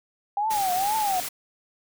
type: tone with vibrato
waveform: sine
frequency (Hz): 797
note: G5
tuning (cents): +28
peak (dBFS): -22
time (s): 0.37-1.2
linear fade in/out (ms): 2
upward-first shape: triangle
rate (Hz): 2.1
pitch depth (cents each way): 200
type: noise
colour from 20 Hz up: white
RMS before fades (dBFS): -32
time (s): 0.5-1.29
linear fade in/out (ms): 10
effects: none